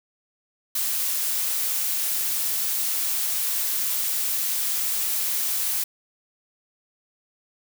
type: noise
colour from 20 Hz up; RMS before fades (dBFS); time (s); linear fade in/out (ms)
blue; -25; 0.75-5.84; 5
effects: none